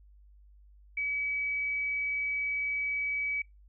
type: tone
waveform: sine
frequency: 2281 Hz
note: C#7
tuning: 49 cents sharp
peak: -29 dBFS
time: 0.97-3.42 s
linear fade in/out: 5 ms
effects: noise-tail reverb RT60 0.2 s tail -25 dB re dry + added 50 Hz sine -54 dBFS peak until 3.68 s